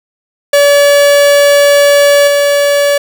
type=tone with level steps; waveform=45% pulse; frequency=572 Hz; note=D5; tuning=46 cents flat; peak=-4 / -7 dBFS; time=0.53-2.98 s; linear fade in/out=5 ms; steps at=2.27 s; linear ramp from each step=10 ms; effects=none